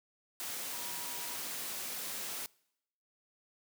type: tone in noise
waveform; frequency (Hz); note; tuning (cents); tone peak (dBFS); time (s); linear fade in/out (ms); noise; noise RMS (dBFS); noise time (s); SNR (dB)
sine; 960; B5; -49; -50; 0.73-1.36; 0; white; -40; 0.4-2.46; -13
effects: noise-tail reverb RT60 0.8 s tail -25 dB re dry + high-pass 150 Hz 12 dB/octave